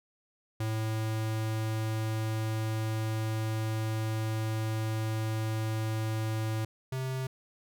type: tone pair in turn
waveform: square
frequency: 110 / 130.81 Hz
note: A2 / C3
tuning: 0 / 0 cents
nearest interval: minor third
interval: 300 cents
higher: second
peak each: -30 / -32 dBFS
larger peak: first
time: 0.6-6.65 / 6.92-7.27 s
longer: first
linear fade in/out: 5 ms
effects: none